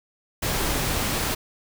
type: noise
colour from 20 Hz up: pink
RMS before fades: -25 dBFS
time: 0.42-1.35 s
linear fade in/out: 10 ms
effects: none